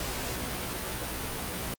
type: noise with comb filter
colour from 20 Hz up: pink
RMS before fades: -34 dBFS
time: 0-1.74 s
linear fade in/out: 2 ms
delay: 16 ms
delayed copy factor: +0.75
effects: Opus 48 kbps